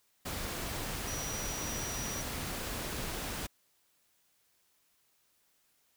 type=tone in noise; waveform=sine; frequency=5820 Hz; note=F#8; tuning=29 cents flat; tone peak=-40 dBFS; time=1.07-2.22 s; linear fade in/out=10 ms; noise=pink; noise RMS=-38 dBFS; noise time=0.25-3.47 s; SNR=-5 dB; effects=white hiss -72 dBFS RMS until 5.96 s